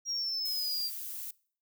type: exponential sweep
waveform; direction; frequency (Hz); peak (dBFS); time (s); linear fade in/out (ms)
triangle; down; 5660 to 4699; -30; 0.05-0.91; 50
type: noise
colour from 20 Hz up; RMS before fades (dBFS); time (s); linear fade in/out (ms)
violet; -40; 0.45-1.31; 5
effects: noise-tail reverb RT60 0.5 s tail -23 dB re dry